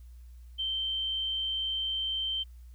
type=tone; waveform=sine; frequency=3119 Hz; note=G7; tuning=9 cents flat; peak=-29 dBFS; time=0.58-2.44 s; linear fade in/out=20 ms; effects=added 60 Hz sine -46 dBFS peak until 2.74 s + white hiss -70 dBFS RMS until 2.74 s

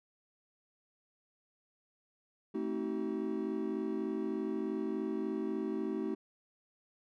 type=chord; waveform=triangle; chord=A diminished seventh; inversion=none; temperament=just; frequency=220 / 264 / 316.8 / 380.2 Hz; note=A3 / C4 / Eb4 / Gb4; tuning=0 / +16 / +31 / +47 cents; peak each=-37 / -39 / -36 / -36 dBFS; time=2.54-6.15 s; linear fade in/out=10 ms; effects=none

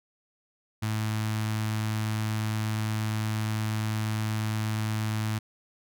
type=tone with notch filter; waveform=sawtooth; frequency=108.5 Hz; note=A2; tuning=24 cents flat; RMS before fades=-29 dBFS; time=0.82-5.39 s; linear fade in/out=10 ms; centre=480 Hz; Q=0.82; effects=none

